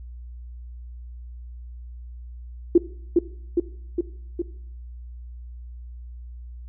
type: tone with echo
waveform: sine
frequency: 345.7 Hz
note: F4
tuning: 18 cents flat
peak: -9 dBFS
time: 2.75-2.78 s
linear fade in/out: 5 ms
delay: 410 ms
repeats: 4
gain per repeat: -3 dB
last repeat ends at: 4.42 s
effects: noise-tail reverb RT60 0.6 s tail -17 dB re dry + added 60 Hz sine -36 dBFS peak until 6.68 s